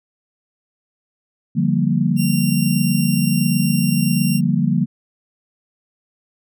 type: chord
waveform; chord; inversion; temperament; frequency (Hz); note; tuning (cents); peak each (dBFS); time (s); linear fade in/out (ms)
sine; G minor seventh; second; equal; 146.83 / 174.61 / 196 / 233.1; D3 / F3 / G3 / Bb3; 0 / 0 / 0 / 0; -20 / -19 / -21 / -20; 1.55-4.86; 20
type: tone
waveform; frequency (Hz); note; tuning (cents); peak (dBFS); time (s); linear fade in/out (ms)
10% pulse; 2766; F7; -17; -16; 2.16-4.41; 50
effects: none